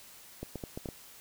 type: clicks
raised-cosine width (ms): 2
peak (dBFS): -24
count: 6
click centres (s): 0.43 / 0.557 / 0.638 / 0.775 / 0.858 / 0.888
effects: white hiss -53 dBFS RMS until 1.2 s